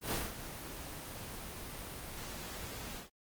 pink noise with ADSR envelope, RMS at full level -33 dBFS, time 0.01-3.1 s, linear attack 110 ms, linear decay 190 ms, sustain -11 dB, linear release 140 ms, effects Opus 24 kbps

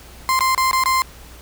35% pulse tone with dropouts, 1045 Hz, C6, 2 cents flat, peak -13 dBFS, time 0.29-1.02 s, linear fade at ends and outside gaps 0 ms, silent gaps 0.391-0.407 / 0.548-0.578 / 0.712-0.731 / 0.837-0.858 s, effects added 60 Hz sine -41 dBFS peak until 1.41 s + pink hiss -43 dBFS RMS until 1.41 s

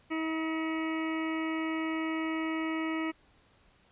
harmonic tone, 320 Hz, D#4, 49 cents sharp, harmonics 1 / 2 / 3 / 4 / 6 / 7 / 8 / 9, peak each -31 / -43 / -43 / -41 / -42 / -41 / -49 / -49 dBFS, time 0.1-3.12 s, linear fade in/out 20 ms, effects pink hiss -64 dBFS RMS until 3.91 s + resampled to 8000 Hz

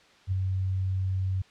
sine tone with ADSR envelope, 94.4 Hz, F#2, 35 cents sharp, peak -22 dBFS, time 0.27-1.42 s, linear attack 50 ms, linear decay 9 ms, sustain -3 dB, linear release 6 ms, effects white hiss -57 dBFS RMS until 1.5 s + low-pass 4000 Hz 12 dB/octave

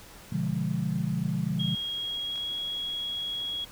sine chord, B diminished seventh, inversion none, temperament equal, 123.47 / 146.83 / 174.61 / 207.7 Hz, B2 / D3 / F3 / Ab3, 0 / 0 / 0 / 0 cents, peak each -34 / -31 / -30 / -33 dBFS, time 0.32-1.75 s, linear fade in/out 5 ms
sine tone with pitch glide, 3276 to 3320 Hz, G#7 to G#7, -24 to -1 cents, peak -30 dBFS, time 1.59-3.65 s, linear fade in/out 10 ms, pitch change +23 cents, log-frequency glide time 1.88-2.52 s
clicks, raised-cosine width 0.2 ms, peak -30 dBFS, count 2, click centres 2.358 / 2.378 s
effects pink hiss -49 dBFS RMS until 3.71 s

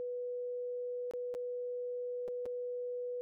sine tone with dropouts, 491.7 Hz, B4, 8 cents flat, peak -36 dBFS, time 0-3.21 s, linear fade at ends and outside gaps 0 ms, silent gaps 1.111-1.136 / 1.341-1.349 / 2.279-2.284 / 2.456-2.462 s, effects none

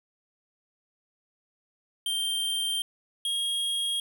square tone pair in turn, 3162 / 3266 Hz, G7 / G#7, +14 / -30 cents, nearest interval minor second, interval 56 cents, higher second, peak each -27 dBFS, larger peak neither, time 2.06-2.82 / 3.25-4 s, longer first, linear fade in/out 2 ms, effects none

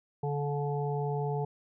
harmonic tone, 144.2 Hz, D3, 31 cents flat, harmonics 1 / 3 / 5 / 6, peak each -31 / -34 / -39 / -39 dBFS, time 0.23-1.45 s, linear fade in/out 5 ms, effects none

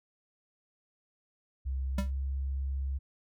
sine tone with pitch glide, 66.3 to 67.69 Hz, C2 to C#2, +23 to -41 cents, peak -30 dBFS, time 1.65-2.99 s, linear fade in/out 20 ms, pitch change +36 cents, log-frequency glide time 1.95-2.17 s
square tone with exponential decay, 196.2 Hz, G3, 2 cents sharp, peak -27 dBFS, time 1.98-2.11 s, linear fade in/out 5 ms, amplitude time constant 28 ms
effects none

